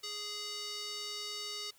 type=tone with band-pass filter; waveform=square; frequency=415.3 Hz; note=G#4; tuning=in tune; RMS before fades=-41 dBFS; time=0.03-1.71 s; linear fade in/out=10 ms; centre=4600 Hz; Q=2.5; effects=white hiss -64 dBFS RMS until 1.78 s